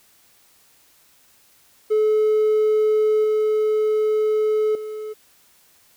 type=tone with level steps; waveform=triangle; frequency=430 Hz; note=A4; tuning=40 cents flat; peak=-12 / -14 / -26 dBFS; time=1.9-5.14 s; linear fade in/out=20 ms; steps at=3.24 / 4.75 s; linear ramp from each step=2 ms; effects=tanh soft clip ceiling -10 dBFS + white hiss -56 dBFS RMS until 5.96 s

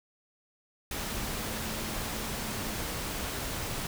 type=tone in noise; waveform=sine; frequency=218 Hz; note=A3; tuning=16 cents flat; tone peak=-43 dBFS; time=1.12-2.81 s; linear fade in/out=2 ms; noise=pink; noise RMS=-35 dBFS; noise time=0.91-3.87 s; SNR=-11 dB; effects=none

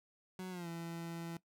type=tone with pitch glide; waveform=30% pulse; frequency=185 to 167.7 Hz; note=F#3 to E3; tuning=0 to +30 cents; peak=-39 dBFS; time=0.39-1.37 s; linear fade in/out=2 ms; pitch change=-170 cents; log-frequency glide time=0.5-0.68 s; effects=noise-tail reverb RT60 0.1 s tail -18 dB re dry

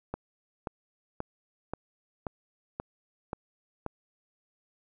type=click train; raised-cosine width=1 ms; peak=-19 dBFS; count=8; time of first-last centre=0.14-3.863 s; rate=1.88 Hz; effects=none

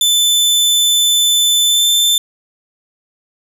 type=tone with pitch glide; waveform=sawtooth; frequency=3520 to 3547 Hz; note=A7 to A7; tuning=0 to +13 cents; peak=-7 dBFS; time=0.01-2.18 s; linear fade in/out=2 ms; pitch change=+13 cents; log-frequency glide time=1.66-1.85 s; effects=none

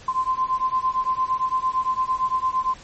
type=beating tone pair; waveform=sine; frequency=1032 / 1040.8 Hz; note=C6 / C6; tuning=-24 / -9 cents; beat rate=8.8 Hz; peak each=-23 / -23 dBFS; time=0.08-2.74 s; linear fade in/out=5 ms; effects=pink hiss -45 dBFS RMS until 2.83 s + MP3 32 kbps

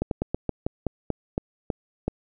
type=slowing click train; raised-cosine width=2 ms; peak=-11 dBFS; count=11; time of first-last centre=0.02-2.08 s; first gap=92 ms; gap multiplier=1.17; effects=none

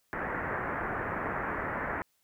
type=low-pass noise; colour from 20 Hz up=white; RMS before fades=-34 dBFS; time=0.13-2.02 s; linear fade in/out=0 ms; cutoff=1900 Hz; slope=48 dB/octave; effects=white hiss -73 dBFS RMS until 2.23 s

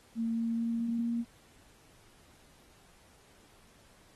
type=tone with pitch steps; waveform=sine; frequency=228.2 / 229.7 / 231.1 / 232.6 / 234.1 Hz; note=A#3 / A#3 / A#3 / A#3 / A#3; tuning=-37 / -25 / -15 / -4 / +8 cents; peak=-29 dBFS; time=0.15-1.25 s; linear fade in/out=50 ms; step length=220 ms; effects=pink hiss -62 dBFS RMS until 4.15 s + AAC 32 kbps

